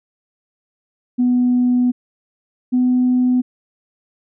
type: tone pair in turn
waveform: sine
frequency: 247.4 / 250.7 Hz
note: B3 / B3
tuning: +3 / +26 cents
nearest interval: unison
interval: 23 cents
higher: second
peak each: -11 dBFS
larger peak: neither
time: 1.18-1.92 / 2.72-3.42 s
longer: first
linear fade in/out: 20 ms
effects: tanh soft clip ceiling -8 dBFS